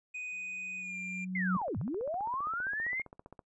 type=tone with pitch glide; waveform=triangle; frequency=2492 to 2385 Hz; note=D#7 to D7; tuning=+2 to +26 cents; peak=-36 dBFS; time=0.14-1.25 s; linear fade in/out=10 ms; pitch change=-76 cents; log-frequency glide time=0.78-0.96 s
type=tone with exponential growth; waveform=sine; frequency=185 Hz; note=F#3; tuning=in tune; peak=-26 dBFS; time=0.32-1.57 s; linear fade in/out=5 ms; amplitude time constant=270 ms
type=linear two-way sweep; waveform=sine; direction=down then up; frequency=2158 to 83.7 to 2158 Hz; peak=-32 dBFS; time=1.35-3.02 s; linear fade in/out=5 ms; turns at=1.78 s
type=click train; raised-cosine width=1 ms; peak=-34 dBFS; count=29; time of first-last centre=1.55-3.392 s; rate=15.2 Hz
effects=noise-tail reverb RT60 0.1 s tail -23 dB re dry + resampled to 22050 Hz